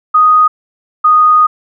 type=tone pair in turn; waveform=sine; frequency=1244.5 / 1238.8 Hz; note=D#6 / D#6; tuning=0 / -8 cents; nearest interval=unison; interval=8 cents; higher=first; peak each=-4 dBFS; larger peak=neither; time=0.14-0.48 / 1.04-1.47 s; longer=second; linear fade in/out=10 ms; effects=none